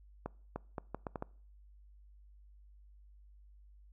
accelerating click train, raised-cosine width 1 ms, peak -24 dBFS, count 7, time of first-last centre 0.26-1.224 s, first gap 300 ms, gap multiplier 0.74, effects noise-tail reverb RT60 0.5 s tail -24 dB re dry + added 50 Hz sine -56 dBFS peak until 3.92 s

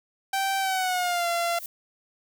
sawtooth tone with pitch glide, 778 to 685.2 Hz, G5 to F5, -13 to -33 cents, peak -20 dBFS, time 0.33-1.59 s, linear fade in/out 5 ms, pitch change -220 cents, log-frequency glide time 0.59-1.28 s
violet noise with exponential growth, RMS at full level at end -33 dBFS, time 1.43-1.66 s, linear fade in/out 2 ms, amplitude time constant 50 ms
effects none

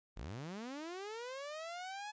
sawtooth linear sweep, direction up, 35.94 to 854 Hz, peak -39 dBFS, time 0.16-2.12 s, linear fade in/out 20 ms, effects resampled to 16000 Hz + 13-bit

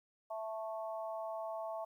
harmonic tone, 220 Hz, A3, in tune, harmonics 3 / 4 / 5, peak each -40 / -45 / -48 dBFS, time 0.3-1.85 s, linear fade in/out 10 ms, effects 12-bit

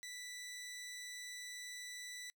15% pulse tone, 1975.5 Hz, B6, in tune, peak -40 dBFS, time 0.03-2.3 s, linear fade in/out 0 ms, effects noise-tail reverb RT60 0.1 s tail -26 dB re dry

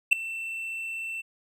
triangle tone with ADSR envelope, 2681 Hz, E7, 29 cents sharp, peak -10 dBFS, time 0.11-1.22 s, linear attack 18 ms, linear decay 3 ms, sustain -20 dB, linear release 19 ms, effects none

